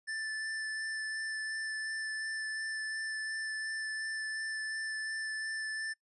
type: tone with vibrato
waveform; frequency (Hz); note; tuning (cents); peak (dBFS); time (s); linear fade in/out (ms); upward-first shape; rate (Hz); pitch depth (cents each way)
square; 1760; A6; 0; -36; 0.07-5.94; 20; sine; 2.8; 10
effects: noise-tail reverb RT60 0.1 s tail -23 dB re dry + resampled to 24000 Hz